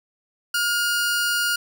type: tone pair together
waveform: sawtooth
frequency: 1425 / 4793 Hz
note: F6 / D8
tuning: +34 / +34 cents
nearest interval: octave + major sixth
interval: 2100 cents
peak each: -17 / -26 dBFS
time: 0.54-1.56 s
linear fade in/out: 5 ms
effects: none